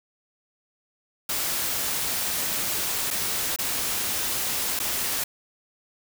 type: noise with dropouts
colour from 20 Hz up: white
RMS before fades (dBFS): -27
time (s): 1.29-5.24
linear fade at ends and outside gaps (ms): 5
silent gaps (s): 3.105-3.109 / 3.562-3.587 / 4.792-4.799
effects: none